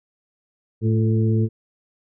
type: harmonic tone with a mistuned harmonic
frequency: 110.4 Hz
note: A2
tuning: 6 cents sharp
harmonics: 1 / 2 / 3 / 4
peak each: -17 / -23 / -27 / -29 dBFS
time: 0.81-1.49 s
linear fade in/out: 50 ms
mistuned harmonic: 3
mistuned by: +49 cents
effects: none